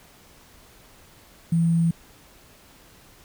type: tone with sample-and-hold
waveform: sine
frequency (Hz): 166.9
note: E3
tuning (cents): +22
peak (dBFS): -17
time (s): 1.52-1.91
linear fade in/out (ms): 5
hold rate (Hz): 8820
effects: pink hiss -52 dBFS RMS until 3.24 s